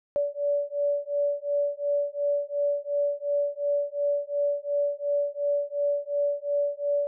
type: beating tone pair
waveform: sine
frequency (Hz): 574 / 576.8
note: D5 / D5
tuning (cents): -40 / -31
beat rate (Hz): 2.8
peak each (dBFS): -27 / -27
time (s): 0.16-7.07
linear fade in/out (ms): 0
effects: none